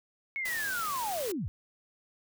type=linear sweep; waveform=sine; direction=down; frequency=2213 to 63.7 Hz; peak=-31 dBFS; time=0.36-1.48 s; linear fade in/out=0 ms
type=noise; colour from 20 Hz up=white; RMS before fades=-39 dBFS; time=0.45-1.32 s; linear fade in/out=5 ms
effects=none